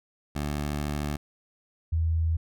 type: tone pair in turn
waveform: 15% pulse / sine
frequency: 73.42 / 81.46 Hz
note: D2 / E2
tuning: 0 / -20 cents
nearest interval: major second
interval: 180 cents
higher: second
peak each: -22 dBFS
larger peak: neither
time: 0.35-1.17 / 1.92-2.37 s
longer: first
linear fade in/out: 10 ms
effects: none